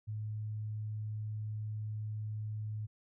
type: tone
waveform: sine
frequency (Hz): 107.2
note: A2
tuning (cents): -45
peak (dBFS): -36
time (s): 0.07-2.87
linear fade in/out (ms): 20
effects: none